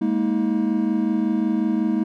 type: chord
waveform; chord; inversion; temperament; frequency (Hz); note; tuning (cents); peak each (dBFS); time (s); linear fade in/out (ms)
triangle; Ab suspended second; none; equal with one note detuned; 207.7 / 233.1 / 317.8; Ab3 / Bb3 / Eb4; 0 / 0 / +37; -21; 0.01-2.04; 10
effects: none